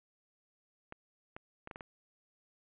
clicks, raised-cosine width 0.5 ms, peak -29 dBFS, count 6, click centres 0.924 / 1.365 / 1.674 / 1.712 / 1.759 / 1.808 s, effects resampled to 8000 Hz + 11-bit

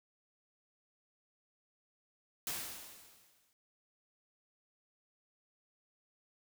white noise with exponential decay, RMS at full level -37 dBFS, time 2.47-3.53 s, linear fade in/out 1 ms, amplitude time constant 230 ms, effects none

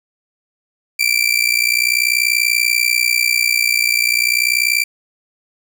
sawtooth tone with amplitude modulation, 2349 Hz, D7, in tune, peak -6 dBFS, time 0.99-4.84 s, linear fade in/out 10 ms, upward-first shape sine, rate 60.4 Hz, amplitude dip 90%, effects none

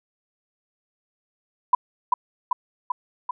sine tone with echo, 992 Hz, B5, 7 cents sharp, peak -11 dBFS, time 1.73-1.75 s, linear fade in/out 5 ms, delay 390 ms, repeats 4, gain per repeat -3 dB, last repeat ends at 3.31 s, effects none

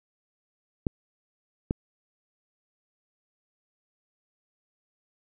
clicks, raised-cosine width 3 ms, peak -12 dBFS, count 2, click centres 0.868 / 1.709 s, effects none

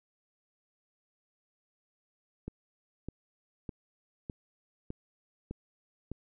click train, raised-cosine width 3 ms, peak -25 dBFS, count 7, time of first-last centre 2.48-6.116 s, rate 1.65 Hz, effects none

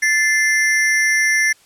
square ring-modulated tone, 1920 Hz, B6, 49 cents flat, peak -11 dBFS, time 0.02-1.53 s, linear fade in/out 10 ms, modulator 167 Hz, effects white hiss -52 dBFS RMS until 1.65 s + low-pass 10000 Hz 12 dB/octave

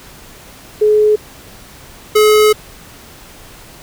sine / square tone pair in turn, 424.5 / 426.2 Hz, G#4 / G#4, +38 / +45 cents, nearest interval unison, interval 7 cents, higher second, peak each -7 dBFS, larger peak neither, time 0.81-1.16 / 2.15-2.53 s, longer second, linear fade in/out 10 ms, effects pink hiss -38 dBFS RMS until 3.82 s

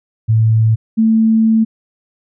sine tone pair in turn, 111.2 / 222.4 Hz, A2 / A3, +19 / +19 cents, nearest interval octave, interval 1200 cents, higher second, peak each -8 dBFS, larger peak neither, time 0.28-0.76 / 0.97-1.65 s, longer second, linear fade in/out 20 ms, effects none

